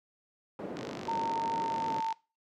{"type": "low-pass noise", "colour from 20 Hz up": "white", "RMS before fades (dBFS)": -38, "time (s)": [0.59, 2], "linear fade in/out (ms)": 2, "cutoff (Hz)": 430, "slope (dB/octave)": 12}
{"type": "click train", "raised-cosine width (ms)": 0.2, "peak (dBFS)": -25, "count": 68, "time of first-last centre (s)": [0.77, 2.126], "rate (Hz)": 49.4}
{"type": "tone with pitch glide", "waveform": "sine", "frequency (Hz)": [913, 898.9], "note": ["A#5", "A5"], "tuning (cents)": [-36, 37], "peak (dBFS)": -29, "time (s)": [1.08, 2.13], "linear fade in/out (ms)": 5, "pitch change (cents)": -27, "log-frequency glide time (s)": [1.6, 2.01]}
{"effects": ["noise-tail reverb RT60 0.3 s tail -21 dB re dry", "high-pass 200 Hz 12 dB/octave"]}